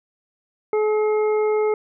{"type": "harmonic tone", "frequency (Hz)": 427.3, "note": "G#4", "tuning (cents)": 49, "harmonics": [1, 2, 3, 5], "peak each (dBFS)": [-17, -29, -33, -35], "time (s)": [0.73, 1.74], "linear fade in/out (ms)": 2, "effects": []}